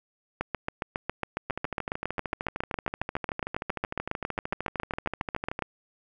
two click trains, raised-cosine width 0.5 ms, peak -13 / -16 dBFS, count 39 / 55, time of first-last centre 0.41-5.623 / 1.5-5.591 s, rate 7.29 / 13.2 Hz, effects none

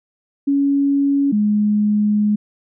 sine tone pair in turn, 280 / 209.2 Hz, C#4 / G#3, +18 / +13 cents, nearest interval perfect fourth, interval 505 cents, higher first, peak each -13 dBFS, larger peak neither, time 0.47-1.32 / 1.32-2.36 s, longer second, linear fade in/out 10 ms, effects none

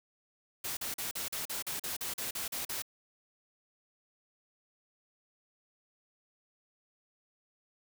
white noise bursts, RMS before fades -37 dBFS, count 13, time 0.64-2.822 s, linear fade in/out 5 ms, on 130 ms, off 41 ms, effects none

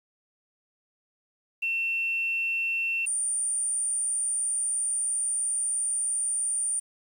sine tone pair in turn, 2700 / 9063 Hz, E7 / C#9, +41 / +37 cents, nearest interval octave + major sixth, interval 2096 cents, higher second, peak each -25 dBFS, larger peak neither, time 1.62-3.06 / 3.06-6.8 s, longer second, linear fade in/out 10 ms, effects 9-bit

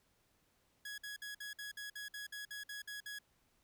sawtooth tone bursts, 1671 Hz, G#6, 10 cents sharp, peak -40 dBFS, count 13, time 0.85-3.188 s, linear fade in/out 5 ms, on 130 ms, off 54 ms, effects pink hiss -75 dBFS RMS until 3.63 s

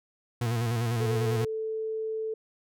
40% pulse tone with vibrato, 116.54 Hz, A#2, in tune, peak -25 dBFS, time 0.41-1.45 s, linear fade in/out 5 ms, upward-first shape square, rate 10 Hz, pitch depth 51 cents each way
sine tone, 440 Hz, A4, in tune, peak -29 dBFS, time 1-2.34 s, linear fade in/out 5 ms
effects none

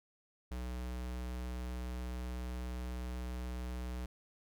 square tone, 61.74 Hz, B1, in tune, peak -39 dBFS, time 0.51-4.06 s, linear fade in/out 5 ms, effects none

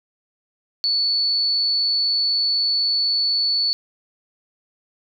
sine tone, 4448 Hz, C#8, 5 cents sharp, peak -17 dBFS, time 0.84-3.73 s, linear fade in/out 0 ms, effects none

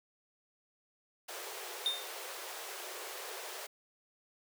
pink high-pass noise, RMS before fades -44 dBFS, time 1.28-3.67 s, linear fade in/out 10 ms, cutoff 360 Hz, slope 96 dB/octave
triangle tone with exponential decay, 3638 Hz, A#7, 43 cents flat, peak -25 dBFS, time 1.86-2.14 s, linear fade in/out 1 ms, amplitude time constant 60 ms
effects none

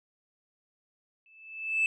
sine tone with exponential growth, 2629 Hz, E7, 5 cents flat, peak -19 dBFS, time 1.26-1.86 s, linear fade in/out 1 ms, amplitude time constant 130 ms, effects tanh soft clip ceiling -20 dBFS

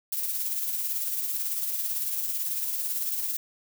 violet noise with tremolo, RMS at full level -28 dBFS, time 0.12-3.37 s, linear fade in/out 5 ms, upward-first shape sine, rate 18 Hz, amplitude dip 40%, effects none

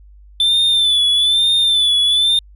triangle tone with vibrato, 3520 Hz, A7, in tune, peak -10 dBFS, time 0.4-2.39 s, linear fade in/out 2 ms, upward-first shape sine, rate 1.1 Hz, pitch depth 61 cents each way, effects added 50 Hz sine -40 dBFS peak until 2.55 s

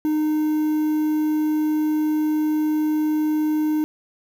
triangle tone with quantisation, 306.7 Hz, D#4, 25 cents flat, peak -16 dBFS, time 0.05-3.84 s, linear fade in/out 0 ms, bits 7, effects none

